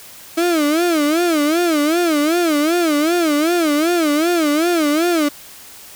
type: tone with vibrato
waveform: 35% pulse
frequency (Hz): 320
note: D#4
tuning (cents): +49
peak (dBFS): -12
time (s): 0.37-5.29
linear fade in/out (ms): 10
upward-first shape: sine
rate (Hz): 2.6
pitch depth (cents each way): 170
effects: white hiss -39 dBFS RMS until 5.95 s